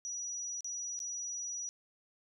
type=tone with dropouts; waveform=sine; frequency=5840 Hz; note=F#8; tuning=24 cents flat; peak=-37 dBFS; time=0.05-1.69 s; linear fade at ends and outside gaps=0 ms; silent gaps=0.607-0.645 / 0.991-1.002 s; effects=none